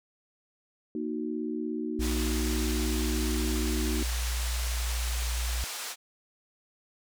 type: chord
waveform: sine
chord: D# minor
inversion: second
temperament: equal with one note detuned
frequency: 233.1 / 309.9 / 370 Hz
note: A#3 / D#4 / F#4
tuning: 0 / -7 / 0 cents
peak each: -34 / -33 / -36 dBFS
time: 0.95-4.03 s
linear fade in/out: 2 ms
type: band-pass noise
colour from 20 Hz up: white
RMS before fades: -37 dBFS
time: 1.99-5.96 s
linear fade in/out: 50 ms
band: 540 to 8600 Hz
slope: 12 dB/octave
type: tone with pitch glide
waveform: sine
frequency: 60.1 to 59.48 Hz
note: B1 to A#1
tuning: -46 to +36 cents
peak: -28 dBFS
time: 1.99-5.64 s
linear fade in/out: 0 ms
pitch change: -18 cents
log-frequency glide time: 4.03-4.92 s
effects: none